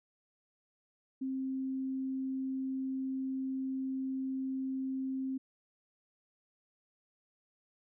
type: tone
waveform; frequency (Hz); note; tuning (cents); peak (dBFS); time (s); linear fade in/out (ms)
sine; 264.4; C4; +18; -33; 1.21-5.38; 10
effects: none